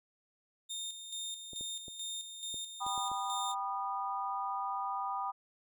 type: tone with tremolo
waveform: 25% pulse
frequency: 3645 Hz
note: A#7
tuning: 40 cents flat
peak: -34 dBFS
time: 0.69-3.55 s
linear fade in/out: 20 ms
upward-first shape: square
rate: 2.3 Hz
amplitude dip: 55%
type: clicks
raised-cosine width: 2 ms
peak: -37 dBFS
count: 7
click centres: 1.533 / 1.61 / 1.882 / 2.543 / 2.865 / 2.978 / 3.116 s
type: chord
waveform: sine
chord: G augmented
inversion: none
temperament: just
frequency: 784 / 980 / 1225 Hz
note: G5 / B5 / D#6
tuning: 0 / -14 / -27 cents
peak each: -38 dBFS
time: 2.8-5.32 s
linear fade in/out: 20 ms
effects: none